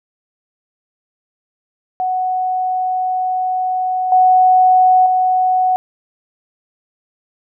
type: tone with level steps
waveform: sine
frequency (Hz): 741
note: F#5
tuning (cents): +2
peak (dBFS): -15 / -7 / -11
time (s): 2-5.76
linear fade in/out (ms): 0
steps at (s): 4.12 / 5.06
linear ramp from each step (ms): 2
effects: none